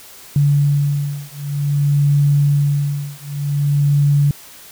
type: beating tone pair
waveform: sine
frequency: 143.3 / 143.83 Hz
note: D3 / D3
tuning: -42 / -36 cents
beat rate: 0.53 Hz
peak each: -16 / -16 dBFS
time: 0.36-4.31 s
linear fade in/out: 2 ms
effects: white hiss -40 dBFS RMS until 4.71 s